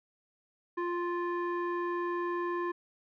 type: tone with low-pass filter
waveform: square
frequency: 349.2 Hz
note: F4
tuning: in tune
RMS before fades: -33 dBFS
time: 0.77-2.72 s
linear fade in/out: 10 ms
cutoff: 1400 Hz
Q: 6.8
effects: none